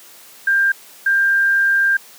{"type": "tone bursts at uneven times", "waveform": "sine", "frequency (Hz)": 1592, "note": "G6", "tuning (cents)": 26, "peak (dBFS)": -12, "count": 2, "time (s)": [[0.47, 0.72], [1.06, 1.97]], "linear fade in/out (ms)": 5, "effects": ["white hiss -43 dBFS RMS until 2.18 s", "high-pass 200 Hz 12 dB/octave"]}